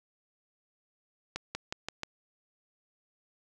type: accelerating click train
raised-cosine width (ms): 0.2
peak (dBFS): -17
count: 5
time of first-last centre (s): 1.36-2.034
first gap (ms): 190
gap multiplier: 0.92
effects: none